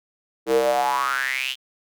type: tone with high-pass filter sweep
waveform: square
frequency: 65.41 Hz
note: C2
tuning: in tune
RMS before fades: -22 dBFS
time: 0.46-1.56 s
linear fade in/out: 50 ms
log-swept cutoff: 380 to 3200 Hz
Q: 7.8
effects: none